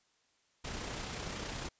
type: noise with amplitude modulation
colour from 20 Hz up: pink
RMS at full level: -39 dBFS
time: 0.64-1.69 s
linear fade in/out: 10 ms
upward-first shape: sine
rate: 30.7 Hz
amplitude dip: 35%
effects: white hiss -73 dBFS RMS until 1.79 s + resampled to 16000 Hz